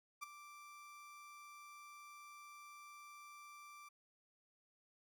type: tone with ADSR envelope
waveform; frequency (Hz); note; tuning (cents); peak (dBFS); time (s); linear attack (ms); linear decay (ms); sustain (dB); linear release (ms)
30% pulse; 1174.7; D6; 0; -39; 0.21-3.89; 22; 13; -13; 9
effects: none